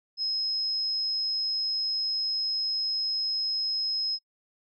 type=tone; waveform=sine; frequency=5130 Hz; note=E8; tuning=48 cents flat; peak=-26 dBFS; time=0.17-4.19 s; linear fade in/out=50 ms; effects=noise-tail reverb RT60 0.1 s tail -26 dB re dry